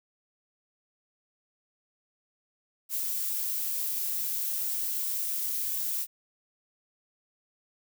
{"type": "noise", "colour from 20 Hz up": "violet", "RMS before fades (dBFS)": -31, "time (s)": [2.89, 6.07], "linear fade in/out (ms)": 50, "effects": []}